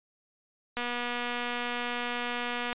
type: click train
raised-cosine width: 0.3 ms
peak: -17 dBFS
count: 475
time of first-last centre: 0.77-2.729 s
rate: 242 Hz
effects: resampled to 8000 Hz